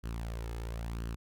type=tone with flanger; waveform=sawtooth; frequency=57 Hz; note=A#1; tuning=38 cents flat; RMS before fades=-38 dBFS; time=0.03-1.16 s; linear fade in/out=20 ms; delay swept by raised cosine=0.66 to 2.36 ms; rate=0.98 Hz; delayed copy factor=+0.55; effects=none